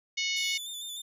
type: harmonic tone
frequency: 733 Hz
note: F#5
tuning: 16 cents flat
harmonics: 3 / 4 / 5 / 6 / 7 / 8 / 9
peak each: -32 / -34 / -36 / -38 / -39 / -40 / -41 dBFS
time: 0.17-0.58 s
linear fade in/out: 10 ms
type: tone with vibrato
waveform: sawtooth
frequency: 3544 Hz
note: A7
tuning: 12 cents sharp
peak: -34 dBFS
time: 0.36-1.02 s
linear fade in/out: 10 ms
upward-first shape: square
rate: 6.6 Hz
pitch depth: 32 cents each way
effects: none